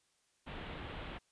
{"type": "low-pass noise", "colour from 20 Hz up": "pink", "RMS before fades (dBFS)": -45, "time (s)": [0.46, 1.19], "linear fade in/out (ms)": 20, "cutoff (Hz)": 3600, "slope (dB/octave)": 48, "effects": ["white hiss -75 dBFS RMS until 1.31 s", "resampled to 22050 Hz"]}